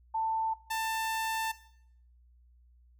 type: tone pair in turn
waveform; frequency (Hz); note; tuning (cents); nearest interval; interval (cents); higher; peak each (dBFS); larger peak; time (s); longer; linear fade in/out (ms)
sine / sawtooth; 890 / 890; A5 / A5; +20 / +20; unison; 0; neither; -28 / -27; second; 0.14-0.54 / 0.7-1.52; second; 10
effects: noise-tail reverb RT60 0.7 s tail -17 dB re dry + added 60 Hz sine -58 dBFS peak until 2.99 s

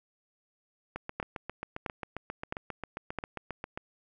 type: two click trains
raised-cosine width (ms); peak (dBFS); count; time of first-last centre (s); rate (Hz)
0.5; -17 / -21; 4 / 22; 1.2-3.187 / 0.96-3.775; 1.51 / 7.46
effects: none

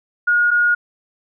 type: tone pair in turn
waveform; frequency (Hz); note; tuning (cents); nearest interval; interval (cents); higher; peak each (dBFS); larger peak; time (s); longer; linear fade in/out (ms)
sine; 1437 / 1437; F6 / F6; +49 / +49; unison; 0; neither; -12; neither; 0.27-0.51 / 0.51-0.75; neither; 10
effects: none

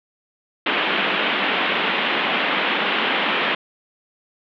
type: band-pass noise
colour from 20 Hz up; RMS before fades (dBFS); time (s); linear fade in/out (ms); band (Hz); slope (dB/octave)
white; -21; 0.66-3.55; 5; 180 to 3300; 48
effects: none

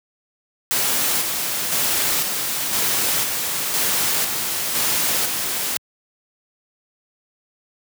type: noise with tremolo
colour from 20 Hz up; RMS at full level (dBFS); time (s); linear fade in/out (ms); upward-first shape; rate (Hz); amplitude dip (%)
white; -20; 0.71-5.77; 0; square; 0.99; 35
effects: high-pass 100 Hz 12 dB/octave

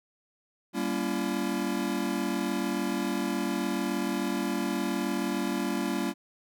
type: chord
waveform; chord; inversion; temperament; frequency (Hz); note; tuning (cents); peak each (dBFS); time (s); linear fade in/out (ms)
square; G diminished seventh; none; just; 196 / 235.2 / 282.2 / 338.7; G3 / Bb3 / Db4 / Fb4; 0 / +16 / +31 / +47; -34; 0.73-6.14; 50
effects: none

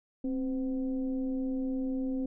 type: tone with frequency modulation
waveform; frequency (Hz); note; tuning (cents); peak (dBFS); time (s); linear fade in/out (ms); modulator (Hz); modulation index
sine; 264.2; C4; +17; -29; 0.24-2.26; 5; 246; 0.53
effects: none

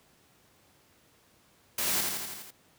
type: noise with echo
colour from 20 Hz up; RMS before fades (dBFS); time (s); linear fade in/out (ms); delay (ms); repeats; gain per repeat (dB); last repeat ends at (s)
white; -30; 1.78-2.01; 5; 83; 6; -3; 2.508
effects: pink hiss -63 dBFS RMS until 2.78 s + high-pass 80 Hz 12 dB/octave

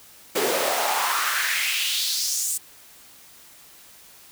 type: noise with high-pass filter sweep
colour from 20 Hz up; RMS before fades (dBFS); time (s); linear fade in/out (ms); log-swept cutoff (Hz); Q
pink; -24; 0.35-2.58; 10; 360 to 8300; 2.9
effects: white hiss -49 dBFS RMS until 4.31 s

